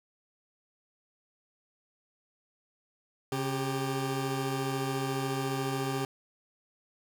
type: tone pair together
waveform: 20% pulse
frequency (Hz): 136 / 393.9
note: C#3 / G4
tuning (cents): -33 / +8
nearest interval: octave + tritone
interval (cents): 1841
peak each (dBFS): -27 / -29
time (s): 3.32-6.05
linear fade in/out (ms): 2
effects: none